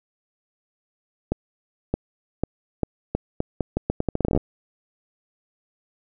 accelerating click train, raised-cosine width 2 ms, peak -8 dBFS, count 20, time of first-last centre 1.32-4.375 s, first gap 620 ms, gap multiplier 0.8, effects none

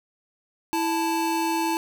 square tone pair together, 329.6 / 879.1 Hz, E4 / A5, 0 / -2 cents, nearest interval octave + perfect fourth, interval 1698 cents, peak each -26 dBFS, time 0.73-1.77 s, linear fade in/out 0 ms, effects none

